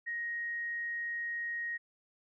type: tone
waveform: sine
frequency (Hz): 1877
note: A#6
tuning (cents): +11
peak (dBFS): -34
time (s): 0.06-1.78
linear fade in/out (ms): 20
effects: none